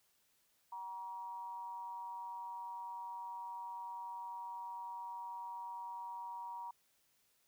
sine tone with amplitude modulation, 950 Hz, A#5, 33 cents sharp, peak -40 dBFS, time 0.72-6.71 s, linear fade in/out 5 ms, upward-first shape sine, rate 191 Hz, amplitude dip 55%, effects white hiss -75 dBFS RMS until 7.47 s

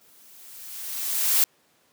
blue noise with exponential growth, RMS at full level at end -18 dBFS, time 0.01-1.44 s, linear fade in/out 2 ms, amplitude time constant 310 ms, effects pink hiss -63 dBFS RMS until 1.92 s + high-pass 200 Hz 12 dB/octave

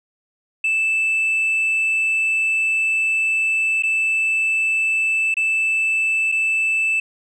sine tone with dropouts, 2637 Hz, E7, in tune, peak -14 dBFS, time 0.64-7 s, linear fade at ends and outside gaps 5 ms, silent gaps 3.824-3.834 / 5.342-5.368 / 6.318-6.322 s, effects tanh soft clip ceiling -15 dBFS

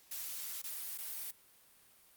blue noise with dropouts, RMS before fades -42 dBFS, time 0.11-1.31 s, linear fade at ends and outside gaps 5 ms, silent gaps 0.618-0.639 / 0.977-0.984 s, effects white hiss -64 dBFS RMS until 2.16 s + Opus 48 kbps

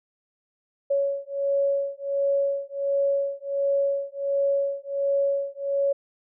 sine beating tone pair, 557 / 558.4 Hz, C#5 / C#5, +8 / +13 cents, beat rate 1.4 Hz, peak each -25 dBFS, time 0.9-5.93 s, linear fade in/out 10 ms, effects none

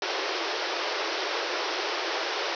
pink band-pass noise, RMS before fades -30 dBFS, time 0.02-2.55 s, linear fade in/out 2 ms, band 330 to 5700 Hz, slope 96 dB/octave, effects none

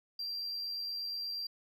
sine tone with amplitude modulation, 4728 Hz, D8, 11 cents sharp, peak -32 dBFS, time 0.19-1.47 s, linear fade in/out 5 ms, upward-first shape sine, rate 88.4 Hz, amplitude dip 35%, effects tanh soft clip ceiling -34 dBFS

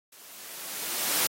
white noise with level ramp, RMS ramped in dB -51 to -24 dBFS, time 0.12-1.27 s, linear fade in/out 5 ms, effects high-pass 200 Hz 12 dB/octave + AAC 48 kbps

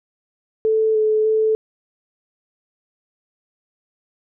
sine tone with pitch steps, 439.2 / 432 / 437.2 Hz, A4 / A4 / A4, -3 / -32 / -11 cents, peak -14 dBFS, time 0.65-1.55 s, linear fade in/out 0 ms, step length 300 ms, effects none

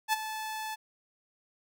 sawtooth tone with ADSR envelope, 870 Hz, A5, 20 cents flat, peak -19 dBFS, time 0.08-0.76 s, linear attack 49 ms, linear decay 22 ms, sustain -12 dB, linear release 23 ms, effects none

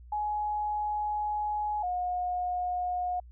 sine tone pair in turn, 840 / 720.4 Hz, G#5 / F#5, +19 / -46 cents, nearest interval minor third, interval 265 cents, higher first, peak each -28 dBFS, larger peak neither, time 0.12-1.83 / 1.83-3.2 s, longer first, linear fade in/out 5 ms, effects added 60 Hz sine -47 dBFS peak until 3.31 s

